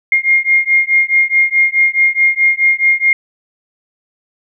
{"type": "beating tone pair", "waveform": "sine", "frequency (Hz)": [2126, 2130.7], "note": ["C7", "C7"], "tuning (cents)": [27, 31], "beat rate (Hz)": 4.7, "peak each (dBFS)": -12, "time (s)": [0.12, 3.13], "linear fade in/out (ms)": 2, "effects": []}